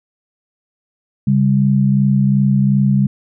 sine tone pair together, 137.19 / 199.9 Hz, C#3 / G3, -18 / +34 cents, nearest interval perfect fifth, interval 652 cents, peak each -13 dBFS, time 1.27-3.07 s, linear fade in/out 5 ms, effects none

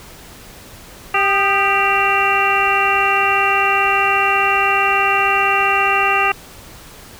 harmonic tone with a mistuned harmonic, 392.8 Hz, G4, 4 cents sharp, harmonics 1 / 2 / 3 / 4 / 5 / 6 / 7, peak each -24 / -19 / -18 / -24 / -23 / -23 / -18 dBFS, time 1.14-6.32 s, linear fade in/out 5 ms, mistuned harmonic 3, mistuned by +65 cents, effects pink hiss -39 dBFS RMS until 7.19 s

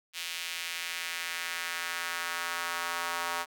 square tone with high-pass filter sweep, 85.5 Hz, F2, 36 cents flat, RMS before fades -35 dBFS, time 0.13-3.46 s, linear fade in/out 50 ms, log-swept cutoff 2800 to 1000 Hz, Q 1.5, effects none

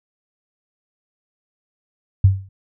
sine tone with exponential decay, 96.3 Hz, G2, 30 cents flat, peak -5 dBFS, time 2.24-2.49 s, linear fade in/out 5 ms, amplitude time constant 54 ms, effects none

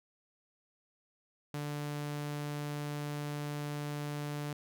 sawtooth tone, 146.83 Hz, D3, in tune, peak -32 dBFS, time 1.54-4.53 s, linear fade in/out 2 ms, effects none

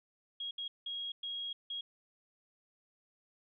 sine tone bursts at uneven times, 3287 Hz, G#7, 19 cents flat, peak -37 dBFS, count 5, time 0.4-0.51 / 0.58-0.68 / 0.86-1.12 / 1.23-1.53 / 1.7-1.81 s, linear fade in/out 5 ms, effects none

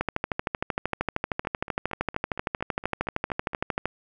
two click trains, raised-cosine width 0.5 ms, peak -23 / -10 dBFS, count 10 / 51, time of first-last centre 1.45-3.533 / 0.01-3.856 s, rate 4.32 / 13 Hz, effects none

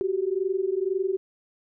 sine tone pair together, 370 / 392 Hz, F#4 / G4, 0 / 0 cents, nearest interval minor second, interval 100 cents, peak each -26 dBFS, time 0.01-1.17 s, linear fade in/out 0 ms, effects none

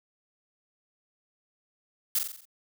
blue noise with echo, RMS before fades -25 dBFS, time 2.15-2.19 s, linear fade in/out 5 ms, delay 44 ms, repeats 6, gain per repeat -5 dB, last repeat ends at 2.454 s, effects none

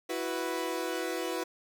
sawtooth chord, E suspended second, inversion none, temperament equal, 329.6 / 370 / 493.9 Hz, E4 / F#4 / B4, 0 / 0 / 0 cents, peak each -32 dBFS, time 0.09-1.44 s, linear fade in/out 10 ms, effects 10-bit

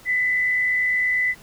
sine tone with frequency modulation, 2000 Hz, B6, 21 cents sharp, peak -18 dBFS, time 0.05-1.35 s, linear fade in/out 50 ms, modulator 71.4 Hz, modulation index 0.44, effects pink hiss -48 dBFS RMS until 1.42 s

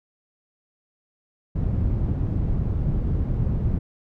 white low-pass noise, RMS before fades -23 dBFS, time 1.55-3.79 s, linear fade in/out 10 ms, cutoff 110 Hz, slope 12 dB/octave, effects none

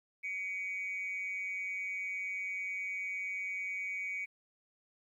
sine tone with amplitude modulation, 2255 Hz, C#7, 29 cents sharp, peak -31 dBFS, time 0.23-4.26 s, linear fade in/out 20 ms, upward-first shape sine, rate 191 Hz, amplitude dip 70%, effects tanh soft clip ceiling -30 dBFS + 12-bit

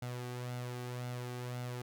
sawtooth tone with flanger, 123.47 Hz, B2, in tune, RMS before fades -41 dBFS, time 0.02-1.82 s, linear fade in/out 5 ms, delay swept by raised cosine 1.4 to 2.6 ms, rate 1.9 Hz, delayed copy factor +0.5, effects none

